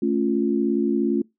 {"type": "chord", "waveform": "sine", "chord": "A augmented", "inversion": "none", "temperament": "equal", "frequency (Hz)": [220, 277.2, 349.2], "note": ["A3", "C#4", "E#4"], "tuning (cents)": [0, 0, 0], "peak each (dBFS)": -23, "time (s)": [0.02, 1.22], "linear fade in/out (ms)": 5, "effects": ["noise-tail reverb RT60 0.2 s tail -24 dB re dry"]}